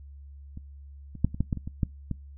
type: clicks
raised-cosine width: 5 ms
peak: -28 / -27 / -9 / -24 / -12 / -14 / -23 / -23 / -12 / -17 dBFS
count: 10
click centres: 0.574 / 1.153 / 1.246 / 1.345 / 1.406 / 1.528 / 1.573 / 1.675 / 1.832 / 2.113 s
effects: noise-tail reverb RT60 0.2 s tail -23 dB re dry + added 70 Hz sine -43 dBFS peak until 2.37 s